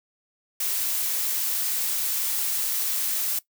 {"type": "noise", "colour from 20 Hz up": "blue", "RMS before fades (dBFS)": -26, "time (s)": [0.6, 3.39], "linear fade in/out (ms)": 5, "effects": ["noise-tail reverb RT60 0.1 s tail -18 dB re dry"]}